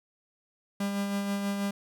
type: tone with tremolo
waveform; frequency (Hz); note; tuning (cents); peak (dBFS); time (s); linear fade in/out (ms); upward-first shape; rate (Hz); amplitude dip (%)
45% pulse; 200; G3; +35; -27; 0.8-1.71; 5; sine; 6.2; 35
effects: none